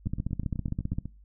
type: two click trains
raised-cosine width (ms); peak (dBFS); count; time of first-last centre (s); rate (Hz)
5; -17 / -23; 15 / 9; 0.07-0.985 / 0.06-1.056; 15.3 / 8.03
effects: noise-tail reverb RT60 0.3 s tail -20 dB re dry + added 50 Hz sine -51 dBFS peak until 1.24 s